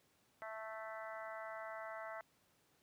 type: harmonic tone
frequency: 220 Hz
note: A3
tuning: in tune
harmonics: 3 / 4 / 5 / 6 / 7 / 8 / 9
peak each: -48 / -53 / -54 / -52 / -55 / -59 / -54 dBFS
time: 0.42-2.21 s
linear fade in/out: 0 ms
effects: pink hiss -74 dBFS RMS until 2.82 s + high-pass 100 Hz 12 dB/octave